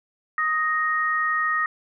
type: tone pair together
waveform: sine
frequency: 1251.7 / 1864.7 Hz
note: D#6 / A#6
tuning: +10 / 0 cents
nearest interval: perfect fifth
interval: 690 cents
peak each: -23 dBFS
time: 0.38-1.66 s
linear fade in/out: 2 ms
effects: none